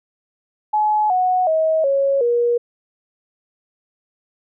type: tone with pitch steps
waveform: sine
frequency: 850 / 735.7 / 636.8 / 551.2 / 477 Hz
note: G#5 / F#5 / D#5 / C#5 / A#4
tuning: +40 / -10 / +40 / -10 / +40 cents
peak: -14 dBFS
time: 0.73-2.58 s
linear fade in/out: 10 ms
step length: 370 ms
effects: none